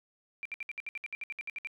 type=tone bursts; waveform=sine; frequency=2360 Hz; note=D7; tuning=8 cents sharp; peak=-35 dBFS; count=15; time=0.43-1.672 s; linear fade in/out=0 ms; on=24 ms; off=63 ms; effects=none